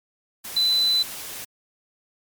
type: tone in noise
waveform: sine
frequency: 4010 Hz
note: B7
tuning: 26 cents sharp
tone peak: -17 dBFS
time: 0.56-1.03 s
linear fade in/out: 10 ms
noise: white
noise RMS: -35 dBFS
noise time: 0.44-1.45 s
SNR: +15 dB
effects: MP3 96 kbps